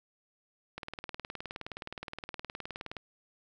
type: click train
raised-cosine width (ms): 0.3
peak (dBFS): -23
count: 43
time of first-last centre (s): 0.78-2.968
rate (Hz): 19.2
effects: none